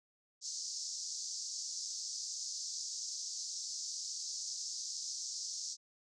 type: band-pass noise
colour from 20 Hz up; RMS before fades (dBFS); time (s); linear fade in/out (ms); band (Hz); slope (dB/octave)
white; -42; 0.41-5.77; 50; 4700 to 6800; 48
effects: resampled to 22050 Hz

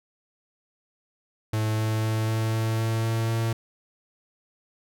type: tone with pitch steps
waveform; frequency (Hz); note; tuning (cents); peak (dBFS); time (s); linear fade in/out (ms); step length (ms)
45% pulse; 108.9 / 109.59 / 110.29 / 111 / 111.7 / 112.42 / 113.13 / 113.85; A2 / A2 / A2 / A2 / A2 / A2 / A2 / A#2; -17 / -6 / +5 / +16 / +27 / +38 / +49 / -40; -23; 1.53-3.53; 5; 250
effects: none

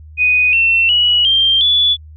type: tone with pitch steps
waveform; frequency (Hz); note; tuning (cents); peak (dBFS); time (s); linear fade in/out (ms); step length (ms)
sine; 2489 / 2699 / 2926 / 3172 / 3440; D#7 / E7 / F#7 / G7 / A7; 0 / +40 / -20 / +20 / -40; -9; 0.17-1.97; 50; 360
effects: added 77 Hz sine -34 dBFS peak until 2.16 s

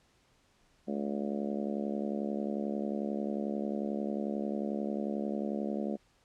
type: harmonic tone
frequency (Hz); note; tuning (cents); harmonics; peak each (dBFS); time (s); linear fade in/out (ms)
71.2; C#2; +47; 3 / 4 / 5 / 6 / 7 / 8 / 9 / 10; -34 / -40 / -40 / -43 / -44 / -41 / -47 / -48; 0.87-5.97; 20
effects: pink hiss -68 dBFS RMS until 6.24 s + low-pass 8000 Hz 12 dB/octave

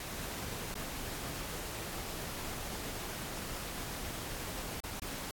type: noise with dropouts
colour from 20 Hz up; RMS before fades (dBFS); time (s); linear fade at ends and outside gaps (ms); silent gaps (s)
pink; -41; 0-5.31; 2; 0.742-0.753 / 4.804-4.837 / 4.997-5.02
effects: AAC 64 kbps

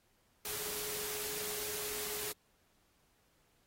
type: tone in noise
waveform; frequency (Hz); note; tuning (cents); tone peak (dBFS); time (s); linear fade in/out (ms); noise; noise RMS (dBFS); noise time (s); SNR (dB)
sine; 421.4; G#4; +25; -47; 0.45-2.32; 2; white; -40; 0.45-2.32; -10
effects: pink hiss -73 dBFS RMS until 3.66 s + AAC 48 kbps

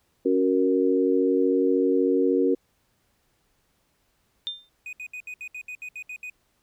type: chord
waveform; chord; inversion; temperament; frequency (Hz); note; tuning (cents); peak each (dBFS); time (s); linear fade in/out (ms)
sine; F# major; second; equal; 277.2 / 370 / 466.2; C#4 / F#4 / A#4; 0 / 0 / 0; -23; 0.25-2.55; 10
type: tone with exponential decay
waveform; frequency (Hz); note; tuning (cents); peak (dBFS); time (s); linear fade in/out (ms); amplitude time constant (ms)
sine; 3600; A7; +39; -24; 4.47-4.69; 0; 47
type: tone bursts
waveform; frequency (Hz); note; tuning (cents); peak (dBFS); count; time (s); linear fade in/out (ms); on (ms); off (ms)
triangle; 2489; D#7; 0; -32; 11; 4.86-6.299; 2; 69; 68
effects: pink hiss -69 dBFS RMS until 6.62 s

